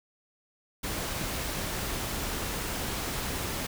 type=noise; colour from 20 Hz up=pink; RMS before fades=-33 dBFS; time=0.83-3.67 s; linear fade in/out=10 ms; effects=none